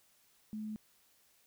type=tone; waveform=sine; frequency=214.9 Hz; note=A3; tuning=41 cents flat; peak=-38 dBFS; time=0.53-0.76 s; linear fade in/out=0 ms; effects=white hiss -69 dBFS RMS until 1.46 s